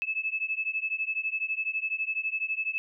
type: beating tone pair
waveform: sine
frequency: 2601 / 2613 Hz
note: E7 / E7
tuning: -24 / -16 cents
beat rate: 12 Hz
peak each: -31 dBFS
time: 0.02-2.78 s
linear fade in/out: 0 ms
effects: none